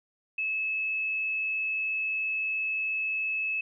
sine tone, 2597 Hz, E7, 26 cents flat, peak -27 dBFS, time 0.38-3.61 s, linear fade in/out 5 ms, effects none

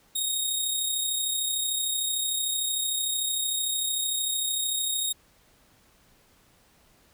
15% pulse tone with amplitude modulation, 3734 Hz, A#7, 2 cents sharp, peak -17 dBFS, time 0.15-5.13 s, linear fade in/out 10 ms, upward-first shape sine, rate 33.3 Hz, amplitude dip 35%, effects pink hiss -61 dBFS RMS until 7.13 s

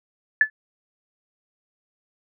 sine tone with exponential decay, 1735 Hz, A6, 25 cents flat, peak -8 dBFS, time 0.41-0.5 s, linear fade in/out 2 ms, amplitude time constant 18 ms, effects none

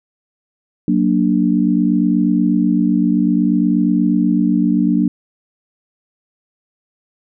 sine chord, Gb augmented, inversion none, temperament equal, 185 / 233.1 / 293.7 Hz, Gb3 / Bb3 / D4, 0 / 0 / 0 cents, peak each -16 dBFS, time 0.88-5.08 s, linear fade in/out 2 ms, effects none

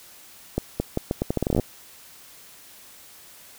accelerating click train, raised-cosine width 2 ms, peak -9 dBFS, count 16, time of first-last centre 0.58-1.597 s, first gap 220 ms, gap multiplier 0.79, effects white hiss -48 dBFS RMS until 3.58 s

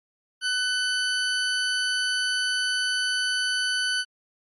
20% pulse tone, 1500 Hz, F#6, 23 cents sharp, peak -18 dBFS, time 0.41-4.05 s, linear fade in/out 50 ms, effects MP3 48 kbps

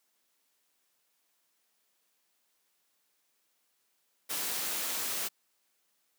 white noise, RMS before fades -34 dBFS, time 4.29-5.29 s, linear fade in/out 20 ms, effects white hiss -75 dBFS RMS until 6.18 s + high-pass 200 Hz 12 dB/octave

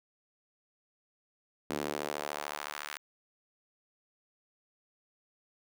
sawtooth tone with high-pass filter sweep, 73.7 Hz, D2, 7 cents sharp, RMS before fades -38 dBFS, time 1.7-2.98 s, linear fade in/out 0 ms, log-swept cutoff 280 to 1600 Hz, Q 1.2, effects none

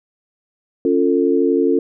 sine chord, Db augmented, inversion none, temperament equal with one note detuned, 277.2 / 349.2 / 446.4 Hz, Db4 / F4 / A4, 0 / 0 / +25 cents, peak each -17 dBFS, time 0.85-1.79 s, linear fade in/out 2 ms, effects none

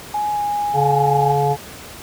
sine tone with pitch glide, 837 to 825.5 Hz, G#5 to G#5, +13 to -11 cents, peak -18 dBFS, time 0.14-1.32 s, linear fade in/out 5 ms, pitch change -24 cents, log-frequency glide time 0.32-0.41 s
harmonic tone, 142.1 Hz, C#3, 43 cents sharp, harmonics 1 / 3 / 5 / 6, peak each -20 / -20 / -20 / -20 dBFS, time 0.73-1.57 s, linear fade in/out 50 ms
effects pink hiss -36 dBFS RMS until 2.02 s + high-pass 60 Hz 12 dB/octave

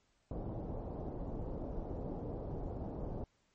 pink low-pass noise, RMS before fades -41 dBFS, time 0.31-3.24 s, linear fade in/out 2 ms, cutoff 720 Hz, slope 24 dB/octave, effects pink hiss -75 dBFS RMS until 3.54 s + MP3 32 kbps

